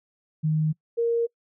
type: tone pair in turn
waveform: sine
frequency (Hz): 155.56 / 466.2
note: D#3 / A#4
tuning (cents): 0 / 0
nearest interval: octave + perfect fifth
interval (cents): 1900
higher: second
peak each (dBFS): -20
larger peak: neither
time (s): 0.43-0.73 / 0.97-1.27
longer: neither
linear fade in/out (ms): 20
effects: noise-tail reverb RT60 0.1 s tail -25 dB re dry